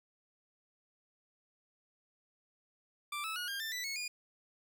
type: tone with pitch steps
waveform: 20% pulse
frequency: 1176 / 1304.9 / 1447.8 / 1606.5 / 1782.5 / 1977.8 / 2194 / 2435 Hz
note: D6 / E6 / F#6 / G6 / A6 / B6 / C#7 / D#7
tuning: +2 / -18 / -38 / +42 / +22 / +2 / -18 / -38 cents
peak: -32 dBFS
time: 3.12-4.08 s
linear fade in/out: 5 ms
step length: 120 ms
effects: none